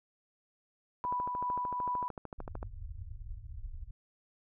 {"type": "tone with tremolo", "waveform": "sine", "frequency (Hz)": 987.8, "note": "B5", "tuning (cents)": 0, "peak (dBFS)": -30, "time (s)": [1.04, 2.08], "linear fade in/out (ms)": 0, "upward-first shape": "triangle", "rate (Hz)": 2.6, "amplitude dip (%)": 35}
{"type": "click train", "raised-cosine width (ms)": 1, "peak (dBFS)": -27, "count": 22, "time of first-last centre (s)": [1.05, 2.629], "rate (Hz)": 13.3}
{"type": "low-pass noise", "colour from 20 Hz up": "pink", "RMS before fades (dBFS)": -43, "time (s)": [2.38, 3.91], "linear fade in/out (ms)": 5, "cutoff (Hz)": 110, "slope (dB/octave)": 96}
{"effects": []}